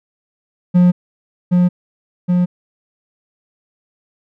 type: tone with echo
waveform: triangle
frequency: 178.3 Hz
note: F3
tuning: 36 cents sharp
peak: -5 dBFS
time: 0.74-0.92 s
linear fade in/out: 20 ms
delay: 770 ms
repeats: 2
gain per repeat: -2 dB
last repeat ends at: 2.46 s
effects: none